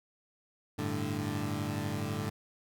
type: chord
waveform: 20% pulse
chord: G suspended second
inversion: none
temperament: equal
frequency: 98 / 110 / 146.83 Hz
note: G2 / A2 / D3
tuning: 0 / 0 / 0 cents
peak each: -32 dBFS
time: 0.78-2.3 s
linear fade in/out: 10 ms
effects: none